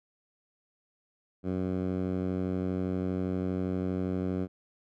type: tone with band-pass filter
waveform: 10% pulse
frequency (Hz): 92.5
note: F#2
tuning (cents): 0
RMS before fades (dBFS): -31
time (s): 1.43-4.48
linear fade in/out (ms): 50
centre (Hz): 200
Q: 0.77
effects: none